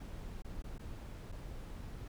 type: noise with dropouts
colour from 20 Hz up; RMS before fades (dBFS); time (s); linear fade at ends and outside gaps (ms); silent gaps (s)
brown; -45; 0-2.08; 5; 0.422-0.445 / 0.622-0.64 / 0.782-0.793 / 1.318-1.322
effects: none